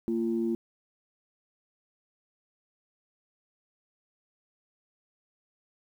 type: tone pair together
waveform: sine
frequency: 229.1 / 343.3 Hz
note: A#3 / F4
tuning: -30 / -30 cents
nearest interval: perfect fifth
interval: 700 cents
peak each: -28 dBFS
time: 0.08-0.55 s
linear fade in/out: 0 ms
effects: tanh soft clip ceiling -18 dBFS + 10-bit